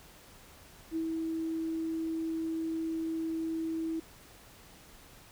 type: tone with ADSR envelope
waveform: sine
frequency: 324.3 Hz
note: E4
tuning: 28 cents flat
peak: -29 dBFS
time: 0.91-4 s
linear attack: 51 ms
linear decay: 79 ms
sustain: -2 dB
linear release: 7 ms
effects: pink hiss -55 dBFS RMS until 5.31 s